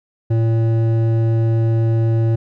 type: tone with hard clipping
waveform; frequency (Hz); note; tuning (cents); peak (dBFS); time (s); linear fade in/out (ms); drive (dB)
sine; 113.5; A#2; -46; -15; 0.3-2.36; 10; 10
effects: none